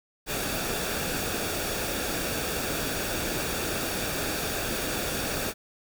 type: noise with comb filter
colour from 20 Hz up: pink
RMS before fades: -30 dBFS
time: 0.26-5.54 s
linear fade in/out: 50 ms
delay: 0.98 ms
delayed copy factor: -0.5
effects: none